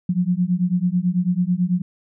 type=beating tone pair; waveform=sine; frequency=174.61 / 183.71 Hz; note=F3 / F#3; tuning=0 / -12 cents; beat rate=9.1 Hz; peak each=-20 dBFS; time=0.09-1.82 s; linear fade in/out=5 ms; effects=none